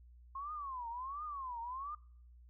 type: tone with vibrato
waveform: sine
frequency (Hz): 1065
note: C6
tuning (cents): +30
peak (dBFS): -40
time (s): 0.35-1.95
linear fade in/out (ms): 5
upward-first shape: triangle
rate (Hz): 1.4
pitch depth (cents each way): 270
effects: noise-tail reverb RT60 0.6 s tail -25 dB re dry + added 60 Hz sine -56 dBFS peak until 2.49 s